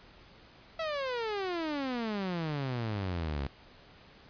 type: exponential sweep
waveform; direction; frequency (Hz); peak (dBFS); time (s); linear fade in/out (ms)
sawtooth; down; 663 to 66.4; -28; 0.79-3.47; 5
effects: pink hiss -56 dBFS RMS until 4.29 s + resampled to 11025 Hz